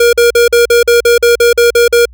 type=tone bursts; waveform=square; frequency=473.6 Hz; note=A#4; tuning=27 cents sharp; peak=-5 dBFS; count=12; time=0-2.055 s; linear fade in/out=5 ms; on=130 ms; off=45 ms; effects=added 60 Hz sine -33 dBFS peak until 2.13 s